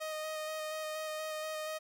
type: tone with vibrato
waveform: sawtooth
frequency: 622 Hz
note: D#5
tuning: 1 cent flat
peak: -33 dBFS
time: 0-1.79 s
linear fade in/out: 20 ms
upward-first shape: square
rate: 4.2 Hz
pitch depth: 11 cents each way
effects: none